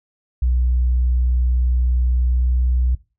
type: tone with pitch glide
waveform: sine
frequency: 61.74 to 62.17 Hz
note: B1 to B1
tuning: 0 to +12 cents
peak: -13 dBFS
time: 0.42-2.95 s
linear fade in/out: 5 ms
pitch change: +12 cents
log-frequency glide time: 2.25-2.51 s
effects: noise-tail reverb RT60 0.3 s tail -20 dB re dry + tanh soft clip ceiling -11 dBFS